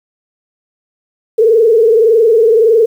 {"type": "tone with frequency modulation", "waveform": "sine", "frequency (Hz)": 450, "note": "A4", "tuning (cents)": 39, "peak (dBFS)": -5, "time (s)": [1.38, 2.86], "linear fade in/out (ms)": 10, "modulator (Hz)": 21.7, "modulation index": 1.2, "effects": ["7-bit"]}